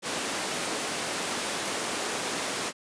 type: high-pass noise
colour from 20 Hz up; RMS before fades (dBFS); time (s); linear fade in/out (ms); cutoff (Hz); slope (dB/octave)
pink; -31; 0.02-2.73; 50; 280; 12
effects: resampled to 22050 Hz